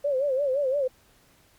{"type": "tone with vibrato", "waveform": "sine", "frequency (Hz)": 547, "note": "C#5", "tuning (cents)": -23, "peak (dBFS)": -22, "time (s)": [0.04, 0.88], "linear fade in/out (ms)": 10, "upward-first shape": "sine", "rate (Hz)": 5.8, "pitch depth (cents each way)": 120, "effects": ["pink hiss -60 dBFS RMS until 1.58 s", "Opus 48 kbps"]}